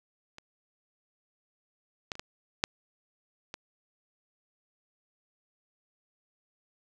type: clicks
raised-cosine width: 0.2 ms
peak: -28 / -16 / -28 / -20 / -7 / -21 dBFS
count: 6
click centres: 0.384 / 2.118 / 2.154 / 2.195 / 2.639 / 3.541 s
effects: none